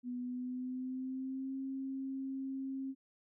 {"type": "tone with pitch glide", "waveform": "sine", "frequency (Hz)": [246.9, 267.7], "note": ["B3", "C4"], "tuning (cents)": [0, 40], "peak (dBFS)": -37, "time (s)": [0.03, 2.95], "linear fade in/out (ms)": 50, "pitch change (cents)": 140, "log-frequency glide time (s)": [0.19, 1.55], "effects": []}